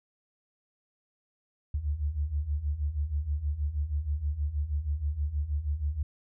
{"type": "beating tone pair", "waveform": "sine", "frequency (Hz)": [69.8, 76.1], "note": ["C#2", "D#2"], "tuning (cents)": [13, -38], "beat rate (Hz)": 6.3, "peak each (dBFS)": [-33, -29], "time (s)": [1.74, 6.03], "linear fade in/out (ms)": 5, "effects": []}